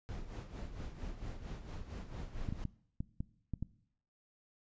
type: noise with tremolo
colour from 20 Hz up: brown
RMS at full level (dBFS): -41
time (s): 0.09-2.64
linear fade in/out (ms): 0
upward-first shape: sine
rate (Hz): 4.4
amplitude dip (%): 65
type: clicks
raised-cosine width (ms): 5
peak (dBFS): -25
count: 7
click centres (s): 2.488 / 2.525 / 2.653 / 3.005 / 3.205 / 3.537 / 3.626
effects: noise-tail reverb RT60 0.7 s tail -20 dB re dry + resampled to 16000 Hz